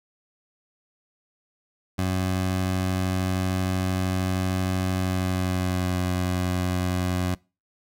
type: tone with pitch glide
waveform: 20% pulse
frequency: 93 to 90.77 Hz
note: F#2 to F#2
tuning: +9 to -33 cents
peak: -18 dBFS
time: 1.98-7.35 s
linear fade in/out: 10 ms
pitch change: -42 cents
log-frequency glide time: 4.97-5.99 s
effects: noise-tail reverb RT60 0.3 s tail -24 dB re dry